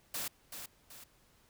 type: noise with echo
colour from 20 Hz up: white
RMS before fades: -38 dBFS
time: 0.14-0.28 s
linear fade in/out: 5 ms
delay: 380 ms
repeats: 2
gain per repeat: -7 dB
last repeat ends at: 1.04 s
effects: pink hiss -67 dBFS RMS until 1.49 s